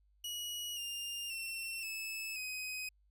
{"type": "tone with pitch steps", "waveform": "sawtooth", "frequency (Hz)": [2910, 2806, 2706, 2609, 2516], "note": ["F#7", "F7", "E7", "E7", "D#7"], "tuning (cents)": [-29, 8, 45, -18, 19], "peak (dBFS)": -36, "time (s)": [0.24, 2.89], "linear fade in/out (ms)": 5, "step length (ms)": 530, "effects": ["added 50 Hz sine -67 dBFS peak until 3.1 s"]}